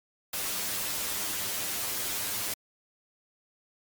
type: noise with comb filter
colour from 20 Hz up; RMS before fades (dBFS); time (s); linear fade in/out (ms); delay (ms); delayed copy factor
white; -32; 0.33-2.54; 5; 10; +0.75
effects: MP3 96 kbps